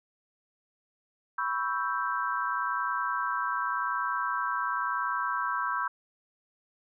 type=chord; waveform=sine; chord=C# half-diminished seventh; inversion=third; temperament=equal; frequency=987.8 / 1108.7 / 1318.5 / 1568 Hz; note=B5 / C#6 / E6 / G6; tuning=0 / 0 / 0 / 0 cents; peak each=-33 dBFS; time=1.38-5.88 s; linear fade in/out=5 ms; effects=none